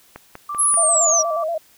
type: click train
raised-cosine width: 0.5 ms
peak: -19 dBFS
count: 4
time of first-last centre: 0.16-0.741 s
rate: 5.16 Hz
type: tone with pitch glide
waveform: sine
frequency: 1174.7 to 1162.5 Hz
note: D6 to D6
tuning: 0 to -18 cents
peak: -24 dBFS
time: 0.49-1.44 s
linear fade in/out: 5 ms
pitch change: -18 cents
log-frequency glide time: 1.14-1.25 s
type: linear sweep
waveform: sine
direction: down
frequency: 10980 to 5588 Hz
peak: -14 dBFS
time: 0.58-1.23 s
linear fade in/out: 20 ms
type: tone with vibrato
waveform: sine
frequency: 653 Hz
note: E5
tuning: 17 cents flat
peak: -20 dBFS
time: 0.77-1.58 s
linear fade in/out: 5 ms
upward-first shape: square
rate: 8.4 Hz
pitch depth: 67 cents each way
effects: white hiss -53 dBFS RMS until 1.77 s